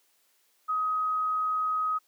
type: tone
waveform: sine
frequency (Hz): 1261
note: D#6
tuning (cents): +23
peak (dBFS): -25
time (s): 0.68-1.99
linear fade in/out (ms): 20
effects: white hiss -68 dBFS RMS until 2.07 s + high-pass 300 Hz 12 dB/octave